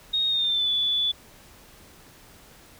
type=tone with pitch glide; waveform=sine; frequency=3729 to 3459 Hz; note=A#7 to A7; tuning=0 to -30 cents; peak=-21 dBFS; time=0.13-1.12 s; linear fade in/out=10 ms; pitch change=-130 cents; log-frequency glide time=0.28-0.7 s; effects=pink hiss -51 dBFS RMS until 2.79 s